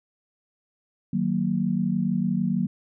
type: chord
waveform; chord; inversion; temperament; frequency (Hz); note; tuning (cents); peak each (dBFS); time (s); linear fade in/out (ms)
sine; D# minor; none; just; 155.56 / 186.68 / 233.3; D#3 / F#3 / A#3; 0 / +16 / +2; -29 / -24 / -26; 1.13-2.67; 5
effects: none